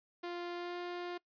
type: tone with pitch glide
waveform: sawtooth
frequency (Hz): 349.2 to 352.6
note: F4 to F4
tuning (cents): 0 to +17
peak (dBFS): -35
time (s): 0.23-1.18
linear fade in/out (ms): 10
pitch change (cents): +17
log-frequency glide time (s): 0.55-0.77
effects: noise-tail reverb RT60 0.1 s tail -22 dB re dry + resampled to 11025 Hz